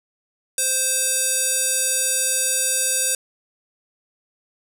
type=tone with band-pass filter; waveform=square; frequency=523.3 Hz; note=C5; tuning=in tune; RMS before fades=-21 dBFS; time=0.58-3.15 s; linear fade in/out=2 ms; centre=8900 Hz; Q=2.6; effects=none